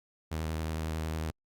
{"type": "tone with vibrato", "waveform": "sawtooth", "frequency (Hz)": 79.3, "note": "D#2", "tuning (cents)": 33, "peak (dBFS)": -28, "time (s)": [0.31, 1.31], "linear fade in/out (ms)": 10, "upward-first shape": "sine", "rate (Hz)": 11, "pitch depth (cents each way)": 25, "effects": ["Opus 48 kbps"]}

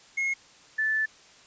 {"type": "tone pair in turn", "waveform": ["triangle", "sine"], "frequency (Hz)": [2162, 1752], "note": ["C#7", "A6"], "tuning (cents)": [-44, -8], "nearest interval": "major third", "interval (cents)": 364, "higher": "first", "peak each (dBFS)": -23, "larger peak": "neither", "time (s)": [[0.17, 0.34], [0.78, 1.06]], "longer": "second", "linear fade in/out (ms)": 10, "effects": ["white hiss -54 dBFS RMS until 1.46 s", "resampled to 16000 Hz"]}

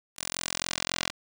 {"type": "tone with band-pass filter sweep", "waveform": "10% pulse", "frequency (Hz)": 43.65, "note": "F1", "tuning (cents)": 0, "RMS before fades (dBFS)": -33, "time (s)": [0.16, 1.12], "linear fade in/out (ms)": 50, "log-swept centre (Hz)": [9300, 4000], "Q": 0.84, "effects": []}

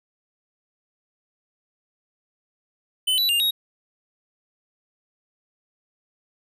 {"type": "tone with pitch steps", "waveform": "square", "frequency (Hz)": [3029, 3951, 2805, 3780], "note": ["F#7", "B7", "F7", "A#7"], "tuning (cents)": [40, 0, 7, 23], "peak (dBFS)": -19, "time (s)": [3.07, 3.51], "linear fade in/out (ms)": 10, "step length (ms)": 110, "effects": []}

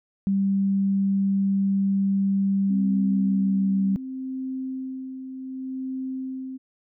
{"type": "tone with pitch glide", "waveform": "sine", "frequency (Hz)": [196, 194.87], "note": ["G3", "G3"], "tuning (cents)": [0, -10], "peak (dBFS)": -19, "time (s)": [0.27, 3.96], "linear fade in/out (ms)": 0, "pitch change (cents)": -10, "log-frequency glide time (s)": [3.01, 3.56]}
{"type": "tone with tremolo", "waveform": "sine", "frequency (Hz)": 261.6, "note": "C4", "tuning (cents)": 0, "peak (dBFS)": -27, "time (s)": [2.69, 6.58], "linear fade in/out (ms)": 20, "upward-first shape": "sine", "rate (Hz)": 0.68, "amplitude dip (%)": 50}
{"effects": []}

